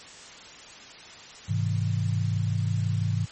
sine chord, Ab augmented, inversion none, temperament just, 103.83 / 129.78 / 162.23 Hz, Ab2 / C3 / E3, 0 / -14 / -27 cents, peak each -25 / -30 / -30 dBFS, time 1.48-3.26 s, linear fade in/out 20 ms, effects white hiss -45 dBFS RMS until 3.31 s + MP3 32 kbps

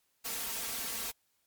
white noise with comb filter, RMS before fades -37 dBFS, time 0.24-1.12 s, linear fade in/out 20 ms, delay 4.4 ms, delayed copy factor +0.65, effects white hiss -75 dBFS RMS until 1.46 s + MP3 96 kbps

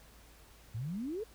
sine exponential sweep, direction up, 102.8 to 466.2 Hz, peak -35 dBFS, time 0.74-1.24 s, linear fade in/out 10 ms, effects added 55 Hz sine -59 dBFS peak until 1.34 s + pink hiss -60 dBFS RMS until 1.34 s

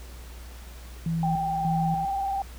sine tone with tremolo, 164.81 Hz, E3, in tune, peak -24 dBFS, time 1.06-2.05 s, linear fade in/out 2 ms, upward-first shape square, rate 1.7 Hz, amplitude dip 65%
sine tone with vibrato, 785 Hz, G5, 2 cents sharp, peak -25 dBFS, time 1.23-2.42 s, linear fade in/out 2 ms, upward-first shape square, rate 20 Hz, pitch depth 31 cents each way
effects added 60 Hz sine -40 dBFS peak until 2.58 s + pink hiss -49 dBFS RMS until 2.58 s

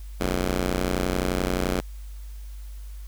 10% pulse ring-modulated tone, 91.3 Hz, F#2, 23 cents flat, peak -12 dBFS, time 0.2-1.81 s, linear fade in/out 10 ms, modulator 121 Hz, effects added 50 Hz sine -35 dBFS peak until 3.07 s + white hiss -55 dBFS RMS until 3.07 s

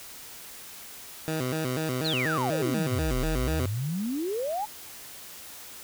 15% pulse tone with vibrato, 141.9 Hz, C#3, 41 cents sharp, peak -21 dBFS, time 1.28-3.66 s, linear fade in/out 0 ms, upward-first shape square, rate 4.1 Hz, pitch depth 190 cents each way
sine exponential two-way sweep, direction down then up, 4586 to 33.99 to 883 Hz, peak -27 dBFS, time 2.04-4.66 s, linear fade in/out 20 ms, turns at 3.21 s
effects white hiss -44 dBFS RMS until 5.83 s

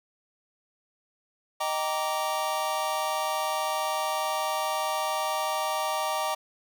square chord, Eb major seventh, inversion none, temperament just, 622.3 / 777.8 / 933.4 / 1166.7 Hz, Eb5 / G5 / Bb5 / D6, 0 / -14 / +2 / -12 cents, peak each -33 dBFS, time 1.6-6.35 s, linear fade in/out 10 ms, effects none

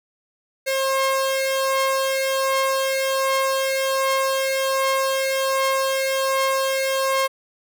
sawtooth tone pair together, 535 / 1071.3 Hz, C5 / C6, +38 / +41 cents, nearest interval octave, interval 1203 cents, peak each -16 / -23 dBFS, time 0.66-7.28 s, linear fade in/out 20 ms, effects none

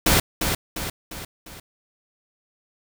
pink noise with echo, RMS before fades -17 dBFS, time 0.06-0.2 s, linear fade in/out 5 ms, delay 350 ms, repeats 4, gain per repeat -6 dB, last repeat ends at 1.6 s, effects none

